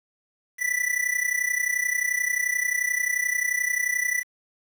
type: tone with amplitude modulation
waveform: square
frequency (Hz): 1975.5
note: B6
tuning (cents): 0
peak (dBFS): -20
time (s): 0.58-4.24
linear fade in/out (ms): 50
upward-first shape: sine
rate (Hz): 31.4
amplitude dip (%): 80
effects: 8-bit